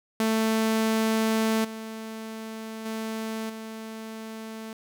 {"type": "tone with level steps", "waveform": "sawtooth", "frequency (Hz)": 221.4, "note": "A3", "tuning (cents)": 11, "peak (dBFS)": [-18, -31, -26, -32], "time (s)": [0.2, 4.73], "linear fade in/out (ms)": 2, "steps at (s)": [1.64, 2.85, 3.49], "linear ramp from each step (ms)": 10, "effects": []}